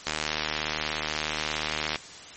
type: click train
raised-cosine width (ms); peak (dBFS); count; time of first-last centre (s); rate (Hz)
0.2; -9; 146; 0.07-1.958; 76.8
effects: white hiss -44 dBFS RMS until 2.36 s + MP3 32 kbps